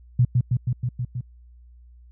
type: tone with echo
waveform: sine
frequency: 123 Hz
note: B2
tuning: 7 cents flat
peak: -13 dBFS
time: 0.19-0.25 s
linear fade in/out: 5 ms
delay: 160 ms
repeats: 6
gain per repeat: -2 dB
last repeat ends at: 1.21 s
effects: added 60 Hz sine -46 dBFS peak until 2.11 s